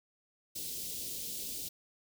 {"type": "band-stop noise", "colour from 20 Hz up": "white", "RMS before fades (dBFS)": -40, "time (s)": [0.55, 1.69], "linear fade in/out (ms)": 10, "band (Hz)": [490, 3200], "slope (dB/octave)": 24, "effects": []}